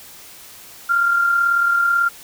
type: tone pair together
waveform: sine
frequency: 1388 / 1426.2 Hz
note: F6 / F6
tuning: -11 / +36 cents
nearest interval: unison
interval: 47 cents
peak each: -14 / -25 dBFS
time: 0.89-2.09 s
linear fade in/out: 10 ms
effects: white hiss -41 dBFS RMS until 2.23 s